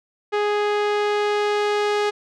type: tone with low-pass filter sweep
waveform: sawtooth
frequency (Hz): 415.3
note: G#4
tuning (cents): 0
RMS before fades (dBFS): -21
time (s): 0.32-2.11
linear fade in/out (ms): 20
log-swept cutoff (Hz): 2900 to 4800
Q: 0.71
effects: none